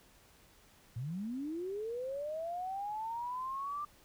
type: linear sweep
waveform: sine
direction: up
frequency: 108.4 to 1191 Hz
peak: -36 dBFS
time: 0.96-3.85 s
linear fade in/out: 5 ms
effects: pink hiss -63 dBFS RMS until 4.04 s